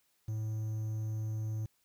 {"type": "tone with quantisation", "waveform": "triangle", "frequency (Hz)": 109, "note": "A2", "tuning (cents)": -16, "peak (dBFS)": -31, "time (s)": [0.28, 1.66], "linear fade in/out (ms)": 5, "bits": 10, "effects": ["white hiss -74 dBFS RMS until 1.84 s"]}